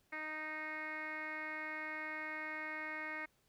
10% pulse tone with low-pass filter, 310 Hz, D#4, 6 cents flat, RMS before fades -43 dBFS, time 0.12-3.26 s, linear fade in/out 10 ms, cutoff 2100 Hz, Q 6.8, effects pink hiss -75 dBFS RMS until 3.48 s

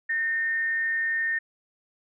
sine tone with amplitude modulation, 1823 Hz, A#6, 39 cents flat, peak -22 dBFS, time 0.09-1.39 s, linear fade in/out 10 ms, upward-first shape sine, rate 297 Hz, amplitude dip 30%, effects none

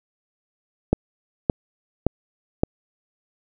click train, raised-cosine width 2 ms, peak -3 dBFS, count 4, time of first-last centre 0.93-2.635 s, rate 1.76 Hz, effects none

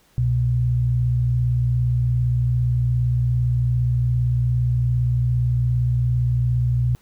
sine tone pair together, 64.54 / 122 Hz, C2 / B2, -23 / -21 cents, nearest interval major seventh, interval 1102 cents, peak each -25 / -17 dBFS, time 0.18-6.95 s, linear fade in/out 0 ms, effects pink hiss -58 dBFS RMS until 7.01 s

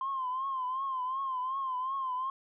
sine tone with vibrato, 1046.5 Hz, C6, in tune, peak -30 dBFS, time 0.01-2.3 s, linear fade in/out 2 ms, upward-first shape triangle, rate 2.7 Hz, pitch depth 90 cents each way, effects tanh soft clip ceiling -26 dBFS

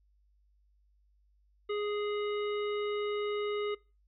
harmonic tone, 415.3 Hz, G#4, in tune, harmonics 1 / 3 / 5 / 7 / 9, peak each -31 / -41 / -45 / -48 / -50 dBFS, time 1.69-3.75 s, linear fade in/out 10 ms, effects noise-tail reverb RT60 0.3 s tail -23 dB re dry + added 50 Hz sine -65 dBFS peak until 4.07 s

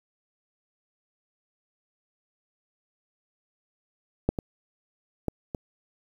clicks, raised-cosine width 2 ms, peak -8 / -16 / -13 / -18 dBFS, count 4, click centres 4.29 / 4.388 / 5.283 / 5.548 s, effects 8-bit

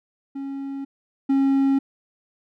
triangle tone pair in turn, 274.7 / 272.5 Hz, C#4 / C#4, -16 / -29 cents, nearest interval unison, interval 13 cents, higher first, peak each -26 / -14 dBFS, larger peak second, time 0.35-0.85 / 1.29-1.79 s, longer neither, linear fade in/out 10 ms, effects none

